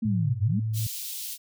sine linear two-way sweep, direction down then up, 229.7 to 92 to 229.7 Hz, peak -24 dBFS, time 0.02-0.6 s, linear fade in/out 10 ms, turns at 0.43 s
sine tone with vibrato, 110 Hz, A2, in tune, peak -25 dBFS, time 0.05-0.87 s, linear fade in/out 5 ms, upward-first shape sine, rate 6.9 Hz, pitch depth 12 cents each way
white high-pass noise, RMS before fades -35 dBFS, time 0.73-1.38 s, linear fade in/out 50 ms, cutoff 3000 Hz, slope 24 dB/octave
effects none

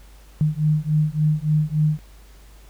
sine beating tone pair, 151.2 / 154.7 Hz, D#3 / D#3, -49 / -10 cents, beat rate 3.5 Hz, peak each -20 dBFS, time 0.41-1.99 s, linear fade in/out 0 ms, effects added 50 Hz sine -44 dBFS peak until 2.69 s + pink hiss -53 dBFS RMS until 2.69 s

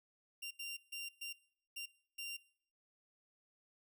sawtooth tone bursts at uneven times, 2776 Hz, F7, 11 cents flat, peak -39 dBFS, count 6, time 0.42-0.51 / 0.59-0.77 / 0.92-1.09 / 1.21-1.33 / 1.76-1.86 / 2.18-2.37 s, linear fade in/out 10 ms, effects noise-tail reverb RT60 0.6 s tail -22 dB re dry

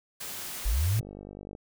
white noise, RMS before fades -38 dBFS, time 0.2-1 s, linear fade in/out 10 ms
sine linear sweep, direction up, 41.2 to 119.9 Hz, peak -23 dBFS, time 0.65-1.01 s, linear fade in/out 10 ms
click train, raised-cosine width 2 ms, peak -29 dBFS, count 29, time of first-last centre 0.99-1.551 s, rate 49.9 Hz
effects none

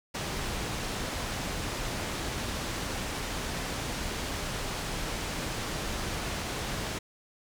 pink low-pass noise, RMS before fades -34 dBFS, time 0.14-6.99 s, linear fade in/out 10 ms, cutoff 8100 Hz, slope 12 dB/octave, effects none

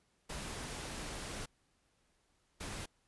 pink noise bursts at uneven times, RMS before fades -43 dBFS, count 2, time 0.29-1.46 / 2.6-2.86 s, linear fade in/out 10 ms, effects pink hiss -75 dBFS RMS until 3.07 s + resampled to 24000 Hz

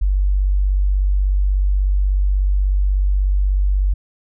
sine tone, 48.22 Hz, G1, 28 cents flat, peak -13 dBFS, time 0.01-3.94 s, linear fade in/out 10 ms, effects none

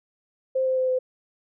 sine tone with pitch steps, 523.3 / 519.4 / 515.5 / 511.6 Hz, C5 / C5 / C5 / C5, 0 / -13 / -26 / -39 cents, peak -20 dBFS, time 0.55-0.99 s, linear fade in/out 10 ms, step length 110 ms, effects none

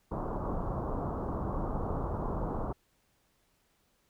pink low-pass noise, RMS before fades -34 dBFS, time 0.11-2.73 s, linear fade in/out 10 ms, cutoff 1200 Hz, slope 48 dB/octave, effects pink hiss -72 dBFS RMS until 4.09 s

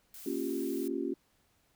blue noise, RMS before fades -48 dBFS, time 0.14-0.88 s, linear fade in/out 2 ms
sine chord, G half-diminished seventh, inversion first, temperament equal, 233.1 / 277.2 / 349.2 / 392 Hz, Bb3 / Db4 / F4 / G4, 0 / 0 / 0 / 0 cents, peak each -40 / -35 / -36 / -38 dBFS, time 0.26-1.14 s, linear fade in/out 5 ms
effects pink hiss -71 dBFS RMS until 1.75 s

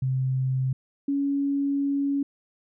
sine tone pair in turn, 130.81 / 280.2 Hz, C3 / C#4, 0 / +19 cents, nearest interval octave + minor second, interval 1319 cents, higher second, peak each -22 dBFS, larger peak neither, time 0.02-0.73 / 1.08-2.23 s, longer second, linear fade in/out 5 ms, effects none

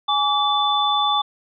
sine tone cluster, 830 / 1151 / 3510 Hz, G#5 / D6 / A7, -1 / -35 / -5 cents, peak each -21 dBFS, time 0.08-1.22 s, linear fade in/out 10 ms, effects none

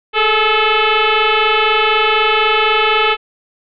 sine tone with frequency modulation, 878 Hz, A5, 4 cents flat, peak -10 dBFS, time 0.13-3.17 s, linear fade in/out 50 ms, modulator 433 Hz, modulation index 5.4, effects none

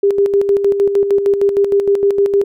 sine tone with tremolo, 400 Hz, G4, 35 cents sharp, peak -8 dBFS, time 0.03-2.44 s, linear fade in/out 5 ms, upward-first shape square, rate 6.5 Hz, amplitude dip 55%, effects none

